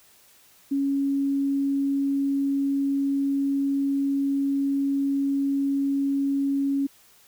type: tone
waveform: sine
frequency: 277.2 Hz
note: C#4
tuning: in tune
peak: -21 dBFS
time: 0.71-6.87 s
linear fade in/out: 10 ms
effects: white hiss -56 dBFS RMS until 7.27 s